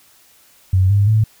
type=tone with pitch steps; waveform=sine; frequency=93.7 / 101.01 / 108.88 Hz; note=F#2 / G#2 / A2; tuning=+22 / -48 / -18 cents; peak=-10 dBFS; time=0.73-1.24 s; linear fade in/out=5 ms; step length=170 ms; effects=white hiss -51 dBFS RMS until 1.4 s